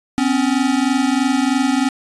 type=tone pair together; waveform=square; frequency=254.1 / 277.2 Hz; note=B3 / C#4; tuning=+49 / 0 cents; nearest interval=major second; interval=151 cents; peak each=-18 dBFS; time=0.18-1.89 s; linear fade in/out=0 ms; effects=resampled to 22050 Hz